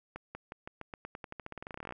accelerating click train, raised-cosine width 0.5 ms, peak -26 dBFS, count 26, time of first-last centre 0.16-1.924 s, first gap 190 ms, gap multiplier 0.9, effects none

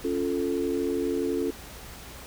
sine chord, Db augmented, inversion none, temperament equal, 277.2 / 349.2 / 440 Hz, Db4 / F4 / A4, 0 / 0 / 0 cents, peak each -29 dBFS, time 0.04-1.51 s, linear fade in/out 10 ms, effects added 60 Hz sine -48 dBFS peak until 2.26 s + pink hiss -44 dBFS RMS until 2.26 s

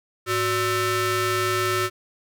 sawtooth ring-modulated tone, 474.3 Hz, A#4, 30 cents sharp, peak -14 dBFS, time 0.26-1.9 s, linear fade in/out 50 ms, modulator 843 Hz, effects none

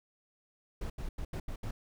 brown noise bursts at uneven times, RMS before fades -37 dBFS, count 6, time 0.81-0.9 / 0.98-1.09 / 1.18-1.25 / 1.33-1.4 / 1.48-1.56 / 1.63-1.71 s, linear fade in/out 5 ms, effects none

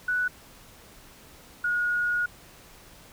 sine tone pair in turn, 1480 / 1444.5 Hz, F#6 / F#6, 0 / -42 cents, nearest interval unison, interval 42 cents, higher first, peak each -23 dBFS, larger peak neither, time 0.08-0.28 / 1.64-2.26 s, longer second, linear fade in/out 5 ms, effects pink hiss -51 dBFS RMS until 3.12 s

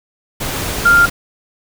sine tone in noise, 1396.9 Hz, F6, in tune, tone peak -6 dBFS, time 0.85-1.06 s, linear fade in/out 10 ms, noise pink, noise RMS -21 dBFS, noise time 0.4-1.1 s, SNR +12 dB, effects none

